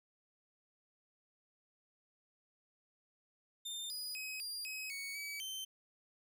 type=tone with pitch steps; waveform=sawtooth; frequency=3608 / 4938 / 2536 / 4797 / 2543 / 2228 / 2282 / 3097 Hz; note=A7 / D#8 / D#7 / D8 / D#7 / C#7 / C#7 / G7; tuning=+43 / -14 / +32 / +36 / +37 / +8 / +50 / -22 cents; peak=-38 dBFS; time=3.65-5.65 s; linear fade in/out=10 ms; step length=250 ms; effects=none